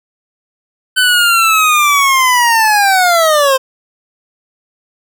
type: linear sweep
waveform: 25% pulse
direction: down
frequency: 1520 to 517 Hz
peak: -4 dBFS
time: 0.96-3.58 s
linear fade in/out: 20 ms
effects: none